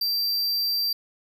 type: tone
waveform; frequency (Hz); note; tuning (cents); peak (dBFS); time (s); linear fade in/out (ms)
square; 4699; D8; 0; -23; 0.01-0.93; 5
effects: none